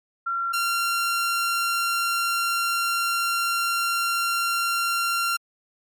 sine / sawtooth tone pair in turn, 1370 / 1377.9 Hz, F6 / F6, -34 / -24 cents, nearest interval unison, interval 10 cents, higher second, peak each -23 / -18 dBFS, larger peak second, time 0.26-0.53 / 0.53-5.37 s, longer second, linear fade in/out 10 ms, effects MP3 64 kbps

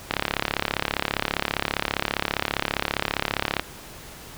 click train, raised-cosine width 0.3 ms, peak -5 dBFS, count 123, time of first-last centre 0.11-3.596 s, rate 35 Hz, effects pink hiss -42 dBFS RMS until 4.37 s

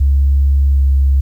sine tone with pitch glide, 69.3 to 68.35 Hz, C#2 to C#2, 0 to -24 cents, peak -7 dBFS, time 0-1.21 s, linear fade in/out 10 ms, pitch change -24 cents, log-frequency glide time 0.72-0.81 s, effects tanh soft clip ceiling -4 dBFS + 8-bit

